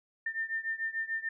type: beating tone pair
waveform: sine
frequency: 1800 / 1806.8 Hz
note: A6 / A6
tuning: +39 / +45 cents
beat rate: 6.8 Hz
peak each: -34 / -36 dBFS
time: 0.26-1.29 s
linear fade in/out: 5 ms
effects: none